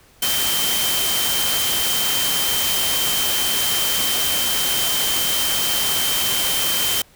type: tone in noise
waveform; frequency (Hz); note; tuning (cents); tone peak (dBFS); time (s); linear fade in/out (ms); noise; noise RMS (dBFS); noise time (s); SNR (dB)
sine; 3121; G7; -8; -23; 0.22-7.02; 5; white; -21; 0.22-7.02; -5
effects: pink hiss -52 dBFS RMS until 7.15 s

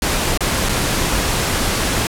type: noise with dropouts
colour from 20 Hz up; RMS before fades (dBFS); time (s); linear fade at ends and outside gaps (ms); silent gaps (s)
pink; -18; 0.02-2.07; 2; 0.375-0.406 / 0.688-0.692
effects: low-pass 12000 Hz 12 dB/octave

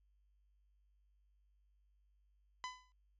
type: tone with exponential decay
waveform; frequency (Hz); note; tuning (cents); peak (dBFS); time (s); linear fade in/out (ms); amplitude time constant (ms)
sawtooth; 1006; B5; +32; -35; 2.64-2.92; 0; 60
effects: added 50 Hz sine -70 dBFS peak until 3.19 s + resampled to 16000 Hz

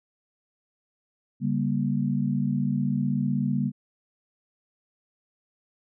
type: tone cluster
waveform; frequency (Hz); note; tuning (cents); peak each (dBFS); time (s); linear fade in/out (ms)
sine; 142.1 / 197.9 / 237.7; C#3 / G3 / A#3; +43 / +17 / +34; -27; 1.4-3.72; 50
effects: none

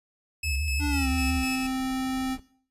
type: tone with vibrato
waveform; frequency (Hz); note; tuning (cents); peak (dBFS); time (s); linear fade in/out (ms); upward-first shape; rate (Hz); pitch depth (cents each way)
sine; 73.1; D2; -7; -26; 0.43-1.45; 50; square; 5.8; 110
type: tone with tremolo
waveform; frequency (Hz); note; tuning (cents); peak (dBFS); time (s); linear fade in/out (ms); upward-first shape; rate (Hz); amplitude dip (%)
sawtooth; 2597; E7; -26; -26; 0.43-1.67; 5; square; 4; 40
type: tone with pitch glide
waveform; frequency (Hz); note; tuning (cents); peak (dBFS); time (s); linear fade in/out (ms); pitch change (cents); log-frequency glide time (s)
square; 291.6 to 261.3; D4 to C4; -12 to -2; -27; 0.79-2.38; 50; -190; 0.89-1.09
type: noise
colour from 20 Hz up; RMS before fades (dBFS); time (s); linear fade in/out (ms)
brown; -45; 1.34-2.4; 5
effects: noise-tail reverb RT60 0.5 s tail -17 dB re dry + resampled to 32000 Hz

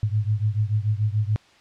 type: beating tone pair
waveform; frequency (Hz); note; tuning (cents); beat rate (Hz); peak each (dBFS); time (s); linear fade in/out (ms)
sine; 103.83 / 110.73; G#2 / A2; 0 / +11; 6.9; -22 / -24; 0.03-1.36; 0
effects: white hiss -54 dBFS RMS until 1.6 s + low-pass 4000 Hz 12 dB/octave

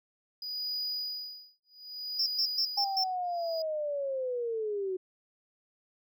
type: tone with tremolo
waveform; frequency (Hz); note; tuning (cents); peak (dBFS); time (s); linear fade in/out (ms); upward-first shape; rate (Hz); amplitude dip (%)
triangle; 4928; D#8; -17; -30; 0.42-3.62; 2; sine; 0.63; 100
type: tone bursts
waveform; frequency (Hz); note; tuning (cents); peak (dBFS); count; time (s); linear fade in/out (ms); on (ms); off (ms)
triangle; 5350; E8; +25; -25; 5; 2.19-3.04; 5; 74; 120
type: linear sweep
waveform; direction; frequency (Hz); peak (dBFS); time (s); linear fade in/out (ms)
sine; down; 810 to 365.7; -30; 2.77-4.97; 10
effects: none

